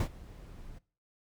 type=noise with ADSR envelope; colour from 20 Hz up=brown; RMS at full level=-25 dBFS; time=0-0.79 s; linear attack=3 ms; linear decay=78 ms; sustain=-23 dB; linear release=14 ms; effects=noise-tail reverb RT60 0.4 s tail -21 dB re dry